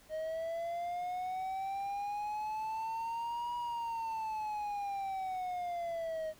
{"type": "linear two-way sweep", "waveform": "triangle", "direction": "up then down", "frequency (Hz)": [622.3, 964, 622.3], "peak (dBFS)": -33, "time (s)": [0.09, 6.34], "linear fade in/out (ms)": 50, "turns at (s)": 3.56, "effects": ["pink hiss -61 dBFS RMS until 6.39 s"]}